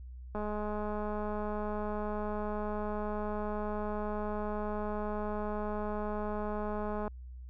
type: click train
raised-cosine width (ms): 1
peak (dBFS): -24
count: 1414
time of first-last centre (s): 0.35-7.079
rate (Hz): 210
effects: added 62 Hz sine -43 dBFS peak until 7.49 s